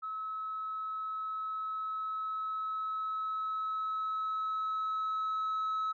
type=tone with level ramp; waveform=sine; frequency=1292 Hz; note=E6; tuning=35 cents flat; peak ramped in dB=-35 to -28 dBFS; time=0.02-5.93 s; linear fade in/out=20 ms; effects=tanh soft clip ceiling -29 dBFS